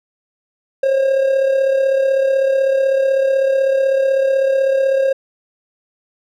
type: tone with amplitude modulation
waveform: triangle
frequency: 538 Hz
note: C5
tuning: 48 cents sharp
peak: -8 dBFS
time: 0.83-5.13 s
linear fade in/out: 5 ms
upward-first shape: sine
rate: 36 Hz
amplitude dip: 50%
effects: none